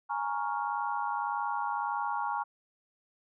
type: chord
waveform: sine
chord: Bb minor seventh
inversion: third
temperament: equal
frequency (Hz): 830.6 / 932.3 / 1108.7 / 1396.9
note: Ab5 / Bb5 / Db6 / F6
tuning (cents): 0 / 0 / 0 / 0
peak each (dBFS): -34 / -34 / -36 / -39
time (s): 0.09-2.44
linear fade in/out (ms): 20
effects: none